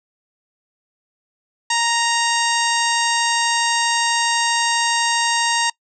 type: harmonic tone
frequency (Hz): 932.3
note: A#5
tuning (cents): 0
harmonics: 1 / 2 / 3 / 4 / 5 / 6 / 7 / 8 / 9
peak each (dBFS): -20 / -23 / -25 / -26 / -27 / -28 / -28 / -29 / -30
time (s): 1.7-5.7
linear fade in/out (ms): 5
effects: noise-tail reverb RT60 0.1 s tail -24 dB re dry